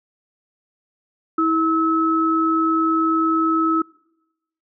sine tone pair together, 323.4 / 1294.4 Hz, E4 / E6, -33 / -32 cents, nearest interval 2 octaves, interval 2401 cents, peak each -18 dBFS, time 1.38-3.82 s, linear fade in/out 5 ms, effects noise-tail reverb RT60 1.0 s tail -26 dB re dry

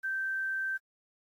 sine tone with quantisation, 1558 Hz, G6, 11 cents flat, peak -30 dBFS, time 0.03-0.78 s, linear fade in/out 20 ms, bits 10, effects AAC 48 kbps

